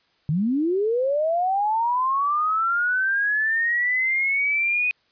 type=linear sweep; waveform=sine; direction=up; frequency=140.8 to 2500 Hz; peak=-19 dBFS; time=0.29-4.91 s; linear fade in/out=0 ms; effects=white hiss -64 dBFS RMS until 5.11 s + resampled to 11025 Hz